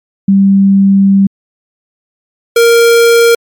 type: tone pair in turn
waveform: sine / square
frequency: 196 / 466.2 Hz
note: G3 / A#4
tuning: 0 / 0 cents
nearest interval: octave + minor third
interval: 1500 cents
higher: second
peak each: -3 / -4 dBFS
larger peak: first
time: 0.28-1.27 / 2.56-3.35 s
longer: first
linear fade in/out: 5 ms
effects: MP3 96 kbps